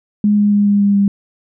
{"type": "tone with pitch steps", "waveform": "sine", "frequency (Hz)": [207.7, 206.1, 204.6, 203.1, 201.6, 200], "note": ["G#3", "G#3", "G#3", "G#3", "G3", "G3"], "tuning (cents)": [0, -13, -26, -38, 49, 35], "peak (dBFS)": -9, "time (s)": [0.24, 1.08], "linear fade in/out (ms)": 2, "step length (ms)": 140, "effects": []}